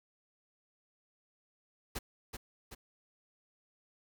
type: noise with echo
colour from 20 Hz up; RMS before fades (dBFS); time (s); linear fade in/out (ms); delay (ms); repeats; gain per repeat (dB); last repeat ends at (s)
pink; -38; 1.95-1.99; 10; 380; 2; -5; 2.75
effects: none